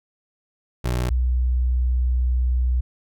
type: tone pair in turn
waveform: 25% pulse / sine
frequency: 61.3 / 62.12 Hz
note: B1 / B1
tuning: -12 / +11 cents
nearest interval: unison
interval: 23 cents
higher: second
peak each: -17 dBFS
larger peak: neither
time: 0.84-1.1 / 1.1-2.81 s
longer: second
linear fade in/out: 10 ms
effects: none